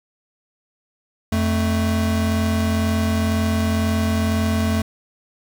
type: tone pair together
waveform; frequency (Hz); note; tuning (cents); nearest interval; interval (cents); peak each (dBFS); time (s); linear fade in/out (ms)
square; 87.5 / 220.5; F2 / A3; +4 / +4; octave + major third; 1600; -21; 1.32-4.82; 5
effects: 9-bit